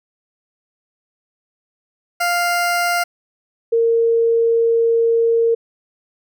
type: tone pair in turn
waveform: 20% pulse / sine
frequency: 699 / 460.4 Hz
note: F5 / A#4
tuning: +1 / -22 cents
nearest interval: perfect fifth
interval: 723 cents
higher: first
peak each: -11 / -12 dBFS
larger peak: first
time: 2.2-3.04 / 3.72-5.55 s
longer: second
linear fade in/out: 10 ms
effects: none